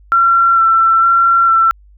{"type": "tone with vibrato", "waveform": "sine", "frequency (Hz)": 1353, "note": "E6", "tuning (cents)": 45, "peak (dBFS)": -7, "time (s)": [0.12, 1.71], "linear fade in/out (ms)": 0, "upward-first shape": "square", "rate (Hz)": 1.1, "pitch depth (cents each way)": 14, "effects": ["added 50 Hz sine -41 dBFS peak until 1.97 s"]}